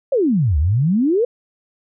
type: exponential two-way sweep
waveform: sine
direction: down then up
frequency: 581 to 69.1 to 505 Hz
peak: -13 dBFS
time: 0.12-1.25 s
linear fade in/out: 5 ms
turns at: 0.58 s
effects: none